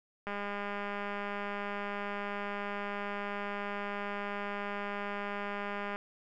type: click train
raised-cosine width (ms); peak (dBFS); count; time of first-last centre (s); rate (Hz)
0.5; -23; 1156; 0.27-5.96; 203
effects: none